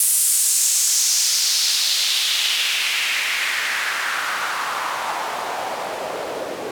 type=noise with band-pass filter sweep; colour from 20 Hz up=white; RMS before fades=-21 dBFS; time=0-6.71 s; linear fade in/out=2 ms; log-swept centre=10000 to 450 Hz; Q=2.2; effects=none